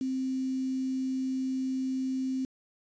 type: tone with quantisation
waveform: sine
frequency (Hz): 261.6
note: C4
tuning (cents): 0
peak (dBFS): -28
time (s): 0.01-2.45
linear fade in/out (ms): 2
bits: 8
effects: resampled to 16000 Hz

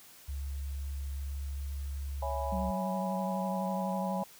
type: tone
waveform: sine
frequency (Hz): 69.6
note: C#2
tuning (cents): +8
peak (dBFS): -34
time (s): 0.28-2.71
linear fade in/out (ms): 10
type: chord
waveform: sine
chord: C# minor seventh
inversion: none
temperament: equal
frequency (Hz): 554.4 / 659.3 / 830.6 / 987.8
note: C#5 / E5 / G#5 / B5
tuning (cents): 0 / 0 / 0 / 0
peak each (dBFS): -38 / -40 / -37 / -40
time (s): 2.22-4.24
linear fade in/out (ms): 5
type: tone with vibrato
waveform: sine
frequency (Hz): 188.7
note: F#3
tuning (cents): +34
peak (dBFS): -33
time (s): 2.52-4.23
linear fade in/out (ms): 5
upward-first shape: triangle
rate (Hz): 12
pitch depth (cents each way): 46
effects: white hiss -55 dBFS RMS until 4.39 s

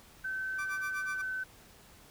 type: tone with pitch glide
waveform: sine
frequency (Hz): 1535 to 1522.6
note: G6 to F#6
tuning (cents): -37 to +49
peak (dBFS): -33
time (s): 0.24-1.44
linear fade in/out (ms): 10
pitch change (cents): -14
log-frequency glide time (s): 0.53-1.14
type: tone with tremolo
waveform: 30% pulse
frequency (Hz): 1174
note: D6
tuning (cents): -1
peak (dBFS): -35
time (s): 0.58-1.22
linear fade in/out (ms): 10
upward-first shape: sine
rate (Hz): 8.1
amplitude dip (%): 95
effects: pink hiss -57 dBFS RMS until 2.1 s

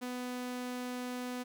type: tone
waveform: sawtooth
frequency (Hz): 248.8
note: B3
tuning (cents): +13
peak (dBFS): -33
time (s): 0.01-1.44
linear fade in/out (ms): 20
effects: none

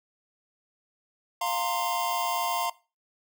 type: chord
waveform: square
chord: F suspended fourth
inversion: none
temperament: equal with one note detuned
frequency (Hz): 698.5 / 922.7 / 1046.5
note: F5 / Bb5 / C6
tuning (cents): 0 / -18 / 0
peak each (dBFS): -32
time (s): 1.41-2.7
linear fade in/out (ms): 5
type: noise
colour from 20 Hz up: violet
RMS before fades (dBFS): -39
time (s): 1.46-2.66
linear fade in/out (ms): 2
effects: noise-tail reverb RT60 0.3 s tail -19 dB re dry

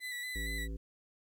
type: tone with vibrato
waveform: 35% pulse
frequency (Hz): 1981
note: B6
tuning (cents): +5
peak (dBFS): -36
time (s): 0-0.68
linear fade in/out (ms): 50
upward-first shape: square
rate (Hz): 4.3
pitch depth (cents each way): 24
type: harmonic tone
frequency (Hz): 55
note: A1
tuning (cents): 0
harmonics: 1 / 3 / 5 / 7 / 9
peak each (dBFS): -37 / -49 / -48 / -52 / -56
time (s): 0.35-0.77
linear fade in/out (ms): 10
effects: 12-bit

